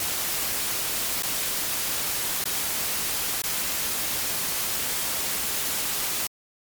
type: noise with dropouts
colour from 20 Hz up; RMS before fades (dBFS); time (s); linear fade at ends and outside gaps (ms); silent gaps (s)
white; -27; 0-6.27; 2; 1.224-1.232 / 2.44-2.455 / 3.42-3.437
effects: MP3 96 kbps